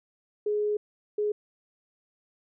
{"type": "tone bursts at uneven times", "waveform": "sine", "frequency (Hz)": 418.6, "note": "G#4", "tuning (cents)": 14, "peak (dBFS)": -24, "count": 2, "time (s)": [[0.46, 0.77], [1.18, 1.32]], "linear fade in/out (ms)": 5, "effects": []}